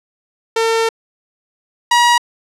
sawtooth tone pair in turn, 452.8 / 957.8 Hz, A4 / A#5, +50 / +47 cents, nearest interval octave + minor second, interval 1297 cents, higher second, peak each -9 / -5 dBFS, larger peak second, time 0.56-0.89 / 1.91-2.18 s, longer first, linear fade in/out 5 ms, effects low-pass 8000 Hz 12 dB/octave

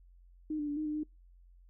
sine tone with pitch steps, 307.7 / 295.6 / 290.6 / 307.9 / 301.3 / 304.7 Hz, D#4 / D4 / D4 / D#4 / D4 / D#4, -19 / +11 / -18 / -18 / +44 / -36 cents, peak -32 dBFS, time 0.5-1.034 s, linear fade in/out 5 ms, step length 89 ms, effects noise-tail reverb RT60 0.2 s tail -26 dB re dry + added 44 Hz sine -56 dBFS peak until 1.69 s

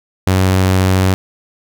sawtooth tone, 93.9 Hz, F#2, 26 cents sharp, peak -6 dBFS, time 0.27-1.14 s, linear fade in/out 0 ms, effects none

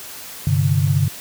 sine chord, G suspended fourth, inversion none, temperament equal with one note detuned, 98.74 / 130.81 / 146.83 Hz, G2 / C3 / D3, +13 / 0 / 0 cents, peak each -18 / -20 / -17 dBFS, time 0.47-1.08 s, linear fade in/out 0 ms, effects white hiss -35 dBFS RMS until 1.2 s + high-pass 60 Hz 12 dB/octave

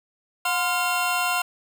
square tone cluster, 719 / 1033 / 1399 / 2750 Hz, F#5 / C6 / F6 / F7, -50 / -22 / +3 / -27 cents, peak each -28 dBFS, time 0.45-1.42 s, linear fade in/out 5 ms, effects none

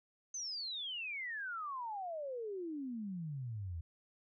sine exponential sweep, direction down, 6300 to 78.9 Hz, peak -39 dBFS, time 0.34-3.81 s, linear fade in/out 5 ms, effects none

